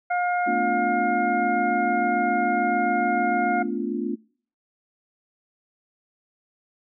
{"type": "harmonic tone", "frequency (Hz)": 712, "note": "F5", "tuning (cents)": 33, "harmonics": [1, 2, 3], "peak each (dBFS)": [-22, -28, -32], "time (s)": [0.1, 3.63], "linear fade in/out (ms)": 10}
{"type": "chord", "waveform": "sine", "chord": "B half-diminished seventh", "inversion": "third", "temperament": "equal with one note detuned", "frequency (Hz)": [220, 246.9, 288.5, 349.2], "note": ["A3", "B3", "D4", "F4"], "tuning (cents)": [0, 0, -31, 0], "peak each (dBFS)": -30, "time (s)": [0.46, 4.16], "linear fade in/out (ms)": 20}
{"effects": ["noise-tail reverb RT60 0.5 s tail -25 dB re dry"]}